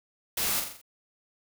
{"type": "noise with echo", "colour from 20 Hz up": "white", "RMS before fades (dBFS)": -29, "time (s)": [0.37, 0.6], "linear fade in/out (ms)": 5, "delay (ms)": 43, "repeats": 5, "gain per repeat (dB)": -5, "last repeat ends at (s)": 0.815, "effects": []}